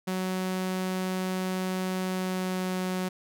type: tone with pitch glide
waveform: sawtooth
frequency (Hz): 186 to 184.61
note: F#3 to F#3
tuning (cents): +9 to -4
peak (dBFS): -24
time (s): 0.07-3.09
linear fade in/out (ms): 10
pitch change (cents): -13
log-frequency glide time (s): 2.01-2.78
effects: none